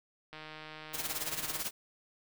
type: click train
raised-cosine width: 0.3 ms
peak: -30 dBFS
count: 197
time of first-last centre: 0.33-1.595 s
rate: 155 Hz
type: noise with tremolo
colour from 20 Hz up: white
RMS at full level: -34 dBFS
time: 0.93-1.71 s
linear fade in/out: 20 ms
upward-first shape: sine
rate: 18 Hz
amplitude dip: 75%
effects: none